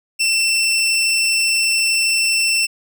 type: tone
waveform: 20% pulse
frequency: 2687 Hz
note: E7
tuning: 33 cents sharp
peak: -10 dBFS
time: 0.19-2.67 s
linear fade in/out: 20 ms
effects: none